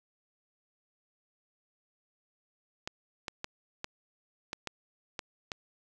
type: clicks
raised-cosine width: 0.2 ms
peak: -18 dBFS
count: 8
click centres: 2.875 / 3.282 / 3.444 / 3.844 / 4.531 / 4.673 / 5.192 / 5.518 s
effects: none